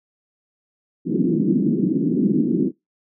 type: band-pass noise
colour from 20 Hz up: white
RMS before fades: -19 dBFS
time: 1.05-2.72 s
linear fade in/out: 50 ms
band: 160 to 340 Hz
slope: 48 dB/octave
effects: noise-tail reverb RT60 0.2 s tail -25 dB re dry